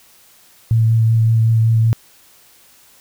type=tone with vibrato; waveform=sine; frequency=112.9 Hz; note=A2; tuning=45 cents sharp; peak=-10 dBFS; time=0.71-1.93 s; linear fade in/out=0 ms; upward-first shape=sine; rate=5.3 Hz; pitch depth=15 cents each way; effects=white hiss -49 dBFS RMS until 3 s